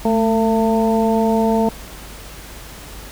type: harmonic tone with a mistuned harmonic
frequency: 225.1 Hz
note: A3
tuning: 40 cents sharp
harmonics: 1 / 2 / 3 / 4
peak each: -16 / -19 / -21 / -22 dBFS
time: 0.05-1.69 s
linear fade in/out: 2 ms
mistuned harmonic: 1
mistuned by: -42 cents
effects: added 50 Hz sine -37 dBFS peak until 3.11 s + pink hiss -37 dBFS RMS until 3.11 s